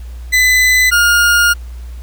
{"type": "tone pair in turn", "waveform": "40% pulse", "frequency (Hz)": [2009, 1420.6], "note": ["B6", "F6"], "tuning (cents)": [29, 29], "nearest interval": "tritone", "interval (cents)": 600, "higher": "first", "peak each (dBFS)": -7, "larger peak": "neither", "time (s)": [[0.32, 0.91], [0.91, 1.54]], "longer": "second", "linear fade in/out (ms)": 20, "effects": ["added 60 Hz sine -25 dBFS peak until 2.02 s", "pink hiss -46 dBFS RMS until 2.02 s"]}